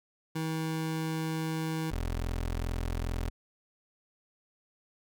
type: tone pair in turn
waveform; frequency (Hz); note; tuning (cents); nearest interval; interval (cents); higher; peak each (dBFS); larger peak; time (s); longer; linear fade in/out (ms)
25% pulse; 159.9 / 42.4; D#3 / E1; +48 / +50; octave + major seventh; 2298; first; -27; neither; 0.35-1.91 / 1.91-3.3; first; 10
effects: none